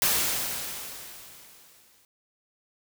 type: noise with exponential decay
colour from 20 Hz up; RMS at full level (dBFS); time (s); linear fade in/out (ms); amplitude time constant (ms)
white; -22; 0.02-2.05; 1; 440
effects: none